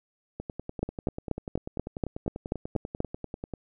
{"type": "two click trains", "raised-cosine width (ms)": 2, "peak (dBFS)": [-13, -21], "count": [10, 33], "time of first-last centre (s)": [[0.83, 3.004], [0.4, 3.537]], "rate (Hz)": [4.14, 10.2], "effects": []}